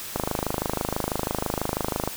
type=click train; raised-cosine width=1 ms; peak=-10 dBFS; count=51; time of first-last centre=0.16-2.076 s; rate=26.1 Hz; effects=white hiss -36 dBFS RMS until 2.16 s